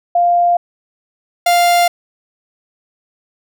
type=tone pair in turn; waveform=sine / 45% pulse; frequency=698.5 / 698.5 Hz; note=F5 / F5; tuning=0 / 0 cents; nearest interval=unison; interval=0 cents; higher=neither; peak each=-9 dBFS; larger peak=neither; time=0.15-0.57 / 1.46-1.88 s; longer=neither; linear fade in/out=5 ms; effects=none